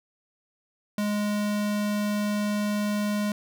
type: tone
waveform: square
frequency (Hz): 207.7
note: G#3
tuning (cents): 0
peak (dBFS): -25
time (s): 0.98-3.32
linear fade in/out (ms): 2
effects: none